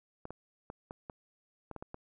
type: clicks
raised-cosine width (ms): 1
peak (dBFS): -28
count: 9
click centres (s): 0.254 / 0.306 / 0.701 / 0.909 / 1.098 / 1.713 / 1.763 / 1.825 / 1.944
effects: none